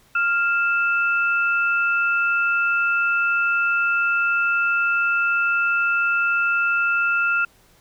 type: tone pair together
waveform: sine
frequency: 1396 / 2637 Hz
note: F6 / E7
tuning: -1 / 0 cents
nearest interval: major seventh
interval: 1101 cents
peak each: -18 / -24 dBFS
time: 0.15-7.45 s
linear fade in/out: 5 ms
effects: pink hiss -56 dBFS RMS until 7.8 s